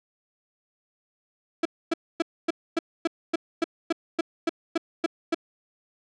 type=tone bursts; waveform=35% pulse; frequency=331.2 Hz; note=E4; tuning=8 cents sharp; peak=-19 dBFS; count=14; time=1.63-5.346 s; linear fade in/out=5 ms; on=24 ms; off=260 ms; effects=low-pass 5000 Hz 12 dB/octave